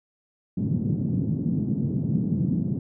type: band-pass noise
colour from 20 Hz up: white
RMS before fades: -25 dBFS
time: 0.57-2.79 s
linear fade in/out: 5 ms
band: 120 to 220 Hz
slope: 24 dB/octave
effects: none